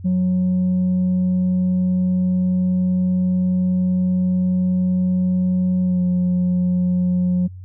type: tone with pitch glide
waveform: sine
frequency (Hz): 183 to 179.96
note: F#3 to F#3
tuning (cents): -19 to -48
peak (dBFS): -13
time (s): 0.04-7.48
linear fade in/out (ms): 20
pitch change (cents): -29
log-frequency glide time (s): 5.83-6.01
effects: tanh soft clip ceiling -14 dBFS + added 92 Hz sine -33 dBFS peak until 7.64 s